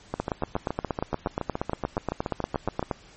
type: two click trains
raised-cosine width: 1 ms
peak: -13 / -11 dBFS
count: 20 / 24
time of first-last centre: 0.14-2.827 / 0.2-2.912 s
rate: 7.07 / 8.48 Hz
effects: pink hiss -52 dBFS RMS until 3.16 s + MP3 32 kbps